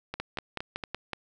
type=two click trains; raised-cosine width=0.3 ms; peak=-18 / -16 dBFS; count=4 / 6; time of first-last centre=0.14-0.838 / 0.2-1.133 s; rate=4.3 / 5.36 Hz; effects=none